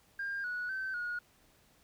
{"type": "tone with pitch steps", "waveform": "sine", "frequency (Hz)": [1604, 1466, 1542, 1444], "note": ["G6", "F#6", "G6", "F#6"], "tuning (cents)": [39, -16, -29, -43], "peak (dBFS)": -33, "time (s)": [0.19, 1.19], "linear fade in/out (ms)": 5, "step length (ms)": 250, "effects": ["tanh soft clip ceiling -31 dBFS", "pink hiss -66 dBFS RMS until 1.83 s"]}